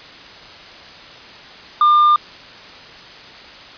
triangle tone, 1200 Hz, D6, 37 cents sharp, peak -7 dBFS, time 1.81-2.16 s, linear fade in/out 2 ms, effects white hiss -38 dBFS RMS until 3.77 s + resampled to 11025 Hz

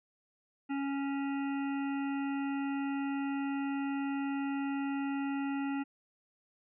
harmonic tone, 277.2 Hz, C#4, in tune, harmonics 1 / 3 / 5 / 7 / 9 / 10, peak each -32 / -42 / -46 / -49 / -51 / -52 dBFS, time 0.69-5.84 s, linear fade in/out 20 ms, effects none

